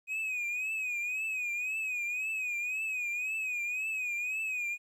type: tone with vibrato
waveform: triangle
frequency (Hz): 2503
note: D#7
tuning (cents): +10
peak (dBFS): -30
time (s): 0.07-4.78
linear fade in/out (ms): 50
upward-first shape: triangle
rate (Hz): 1.9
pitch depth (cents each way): 100
effects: 12-bit